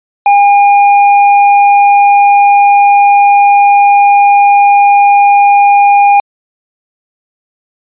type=tone with tanh clipping; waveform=sine; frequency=810 Hz; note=G#5; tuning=43 cents flat; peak=-4 dBFS; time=0.26-6.2 s; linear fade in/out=2 ms; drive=9 dB; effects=resampled to 8000 Hz